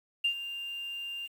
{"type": "tone with ADSR envelope", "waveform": "sine", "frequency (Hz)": 2794, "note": "F7", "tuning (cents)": 0, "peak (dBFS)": -22, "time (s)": [0.24, 1.28], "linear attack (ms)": 9, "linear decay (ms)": 86, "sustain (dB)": -13, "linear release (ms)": 27, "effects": ["tanh soft clip ceiling -20 dBFS", "9-bit"]}